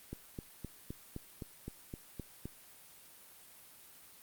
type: click train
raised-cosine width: 3 ms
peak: -28 dBFS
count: 10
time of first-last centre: 0.13-2.456 s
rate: 3.87 Hz
effects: white hiss -57 dBFS RMS until 4.22 s + Opus 32 kbps